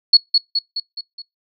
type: tone with echo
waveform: sine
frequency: 4366 Hz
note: C#8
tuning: 27 cents flat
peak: -5 dBFS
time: 0.13-0.17 s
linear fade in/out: 5 ms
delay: 210 ms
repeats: 5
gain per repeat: -5 dB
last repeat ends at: 1.22 s
effects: noise-tail reverb RT60 0.2 s tail -26 dB re dry